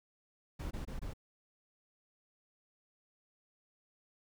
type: noise bursts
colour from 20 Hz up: brown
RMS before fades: -40 dBFS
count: 4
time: 0.59-1.136 s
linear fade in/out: 10 ms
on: 120 ms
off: 22 ms
effects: none